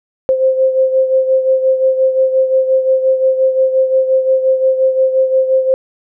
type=beating tone pair; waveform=sine; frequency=523.3 / 529 Hz; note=C5 / C5; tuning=0 / +19 cents; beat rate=5.7 Hz; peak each=-10 / -17 dBFS; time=0.29-5.74 s; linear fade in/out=0 ms; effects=none